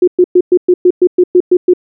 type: tone bursts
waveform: sine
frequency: 360 Hz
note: F#4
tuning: 47 cents flat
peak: -3 dBFS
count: 11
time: 0.02-1.736 s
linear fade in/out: 5 ms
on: 56 ms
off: 110 ms
effects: none